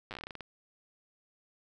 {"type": "slowing click train", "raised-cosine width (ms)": 0.3, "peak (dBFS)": -25, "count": 13, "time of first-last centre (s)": [0.11, 0.407], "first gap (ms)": 8, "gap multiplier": 1.19, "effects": []}